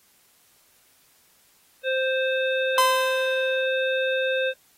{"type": "harmonic tone", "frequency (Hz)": 523.3, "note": "C5", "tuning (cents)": 0, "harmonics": [1, 3, 5, 7], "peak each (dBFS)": [-23, -28, -31, -33], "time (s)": [1.83, 4.54], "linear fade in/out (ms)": 50}
{"type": "tone with exponential decay", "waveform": "45% pulse", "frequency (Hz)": 1025, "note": "C6", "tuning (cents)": -36, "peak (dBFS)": -15, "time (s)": [2.78, 3.66], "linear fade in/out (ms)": 1, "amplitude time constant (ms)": 190}
{"effects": ["white hiss -60 dBFS RMS until 4.77 s", "AAC 48 kbps"]}